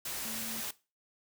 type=tone in noise; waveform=sine; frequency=224.4 Hz; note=A3; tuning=34 cents sharp; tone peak=-44 dBFS; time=0.25-0.61 s; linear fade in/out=5 ms; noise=white; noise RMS=-38 dBFS; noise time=0.05-0.71 s; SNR=-9 dB; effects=noise-tail reverb RT60 0.3 s tail -19 dB re dry